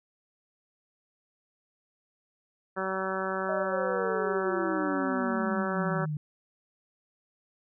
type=harmonic tone; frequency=190 Hz; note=F#3; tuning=46 cents sharp; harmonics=1 / 2 / 3 / 4 / 5 / 6 / 7 / 8 / 9; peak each=-38 / -35 / -35 / -39 / -39 / -39 / -36 / -38 / -41 dBFS; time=2.76-6.06 s; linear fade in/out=20 ms
type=exponential sweep; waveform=sine; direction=down; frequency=632 to 146.83 Hz; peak=-29 dBFS; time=3.49-6.17 s; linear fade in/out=2 ms
effects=none